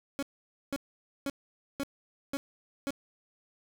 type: tone bursts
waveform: 30% pulse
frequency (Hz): 278.3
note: C#4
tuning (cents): +7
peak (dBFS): -28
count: 6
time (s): 0.19-2.906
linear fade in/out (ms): 0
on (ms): 36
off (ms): 500
effects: none